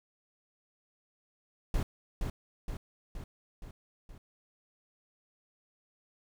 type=noise with echo; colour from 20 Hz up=brown; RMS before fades=-29 dBFS; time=1.74-1.83 s; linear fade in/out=2 ms; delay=470 ms; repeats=5; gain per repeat=-4 dB; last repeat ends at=4.18 s; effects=none